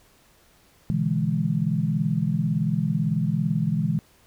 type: chord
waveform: sine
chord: E dominant seventh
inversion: second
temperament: equal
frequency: 123.47 / 146.83 / 164.81 / 207.7 Hz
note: B2 / D3 / E3 / G#3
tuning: 0 / 0 / 0 / 0 cents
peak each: -29 / -27 / -24 / -27 dBFS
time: 0.9-3.99 s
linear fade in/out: 0 ms
effects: pink hiss -58 dBFS RMS until 4.26 s